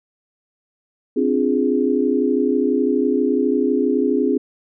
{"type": "chord", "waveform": "sine", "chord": "D half-diminished seventh", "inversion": "third", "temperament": "equal", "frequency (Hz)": [261.6, 293.7, 349.2, 415.3], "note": ["C4", "D4", "F4", "Ab4"], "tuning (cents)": [0, 0, 0, 0], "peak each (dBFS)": [-19, -22, -23, -20], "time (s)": [1.16, 4.38], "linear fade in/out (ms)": 10, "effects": []}